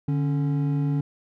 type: tone pair together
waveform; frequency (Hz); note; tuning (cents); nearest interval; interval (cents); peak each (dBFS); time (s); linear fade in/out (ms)
triangle; 146.84 / 277.2; D3 / C#4; 0 / 0; major seventh; 1100; -20 / -26; 0.08-1.01; 5
effects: none